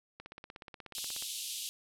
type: click train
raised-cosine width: 0.3 ms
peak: -30 dBFS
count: 18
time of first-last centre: 0.2-1.224 s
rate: 16.6 Hz
type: band-pass noise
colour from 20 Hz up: pink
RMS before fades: -40 dBFS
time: 0.95-1.69 s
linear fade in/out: 0 ms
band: 2900 to 13000 Hz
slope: 48 dB/octave
effects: none